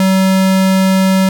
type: tone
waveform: square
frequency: 190 Hz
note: F#3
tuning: 46 cents sharp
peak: -9 dBFS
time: 0-1.29 s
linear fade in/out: 2 ms
effects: none